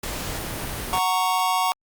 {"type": "noise", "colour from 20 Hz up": "pink", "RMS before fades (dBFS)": -30, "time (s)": [0.03, 0.99], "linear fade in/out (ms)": 5}
{"type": "chord", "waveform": "square", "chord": "F# major", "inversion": "none", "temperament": "just", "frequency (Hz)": [740, 925, 1110], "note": ["F#5", "A#5", "C#6"], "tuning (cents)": [0, -14, 2], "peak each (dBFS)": -25, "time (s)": [0.93, 1.72], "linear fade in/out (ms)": 0}
{"effects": ["Opus 48 kbps"]}